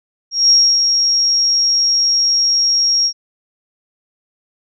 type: tone with ADSR envelope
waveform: sine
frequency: 5588 Hz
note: F8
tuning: in tune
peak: -6 dBFS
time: 0.31-3.13 s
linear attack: 190 ms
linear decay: 280 ms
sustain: -5 dB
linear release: 74 ms
effects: none